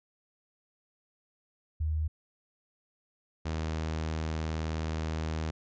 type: tone pair in turn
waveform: sine / sawtooth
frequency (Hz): 77.78 / 79.23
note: D#2 / D#2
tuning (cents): 0 / +32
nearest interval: unison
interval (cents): 32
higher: second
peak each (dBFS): -27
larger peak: neither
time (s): 1.8-2.08 / 3.45-5.51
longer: second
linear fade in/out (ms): 10
effects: resampled to 16000 Hz